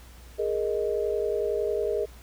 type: chord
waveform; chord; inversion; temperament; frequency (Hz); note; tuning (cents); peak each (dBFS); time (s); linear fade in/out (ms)
sine; Ab suspended second; none; equal; 415.3 / 466.2 / 622.3; Ab4 / Bb4 / Eb5; 0 / 0 / 0; -27 / -29 / -31; 0.38-2.06; 20
effects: added 60 Hz sine -46 dBFS peak until 2.22 s + pink hiss -53 dBFS RMS until 2.22 s